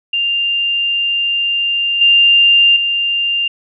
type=tone with level steps; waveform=sine; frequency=2794 Hz; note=F7; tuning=in tune; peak=-13 / -6 / -13 dBFS; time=0.13-3.48 s; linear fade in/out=5 ms; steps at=2.01 / 2.76 s; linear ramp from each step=5 ms; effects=none